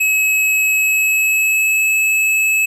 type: tone with pitch glide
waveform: square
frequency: 2570 to 2594 Hz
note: E7 to E7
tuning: -45 to -28 cents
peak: -13 dBFS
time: 0-2.66 s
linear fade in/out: 10 ms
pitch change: +17 cents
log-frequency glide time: 0.71-1.94 s
effects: none